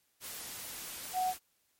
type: tone in noise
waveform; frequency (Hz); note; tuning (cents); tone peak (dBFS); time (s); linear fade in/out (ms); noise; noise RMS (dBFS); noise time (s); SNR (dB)
sine; 740; F#5; 0; -28; 1.13-1.34; 50; white; -43; 0.2-1.39; +12
effects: white hiss -74 dBFS RMS until 1.79 s + MP3 64 kbps